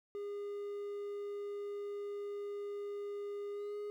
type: tone with pitch glide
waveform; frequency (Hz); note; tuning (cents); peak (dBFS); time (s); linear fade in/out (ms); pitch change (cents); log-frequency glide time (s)
triangle; 407.7 to 414.3; G#4 to G#4; -32 to -4; -37; 0.15-3.9; 0; +28; 3.52-3.77
effects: 12-bit